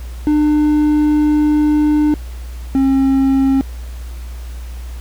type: tone pair in turn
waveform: triangle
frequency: 300 / 269.1 Hz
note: D4 / C4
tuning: +37 / +49 cents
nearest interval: major second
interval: 188 cents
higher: first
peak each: -8 dBFS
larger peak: neither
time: 0.27-2.14 / 2.75-3.61 s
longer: first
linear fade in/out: 0 ms
effects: added 60 Hz sine -25 dBFS peak until 5 s + pink hiss -42 dBFS RMS until 5 s